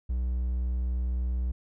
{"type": "tone", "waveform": "triangle", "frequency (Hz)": 61.74, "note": "B1", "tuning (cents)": 0, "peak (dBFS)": -24, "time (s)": [0.09, 1.52], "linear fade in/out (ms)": 10, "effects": []}